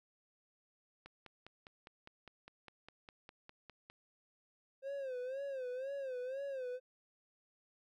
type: click train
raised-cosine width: 0.3 ms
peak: -36 dBFS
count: 15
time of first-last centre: 1.06-3.9 s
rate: 4.93 Hz
type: tone with vibrato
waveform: triangle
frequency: 527 Hz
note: C5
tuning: 12 cents sharp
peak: -37 dBFS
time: 4.82-6.8 s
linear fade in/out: 50 ms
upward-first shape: sine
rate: 2 Hz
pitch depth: 110 cents each way
effects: none